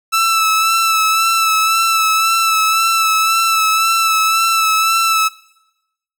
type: tone with vibrato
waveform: sawtooth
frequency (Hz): 1318.5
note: E6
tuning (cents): 0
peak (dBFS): -8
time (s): 0.12-5.29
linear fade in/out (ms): 20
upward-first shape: sine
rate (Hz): 1.9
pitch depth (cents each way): 27
effects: noise-tail reverb RT60 0.9 s tail -21 dB re dry